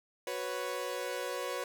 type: chord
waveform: sawtooth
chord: F# suspended fourth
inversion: none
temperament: equal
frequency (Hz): 370 / 493.9 / 554.4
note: F#4 / B4 / C#5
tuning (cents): 0 / 0 / 0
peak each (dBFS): -38 / -34 / -35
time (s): 0.27-1.64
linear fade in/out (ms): 2
effects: none